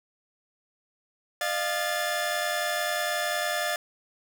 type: tone cluster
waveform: sawtooth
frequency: 607 / 698 / 1732 Hz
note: D#5 / F5 / A6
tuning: -43 / -1 / -28 cents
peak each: -27 dBFS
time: 1.41-3.76 s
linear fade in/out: 2 ms
effects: none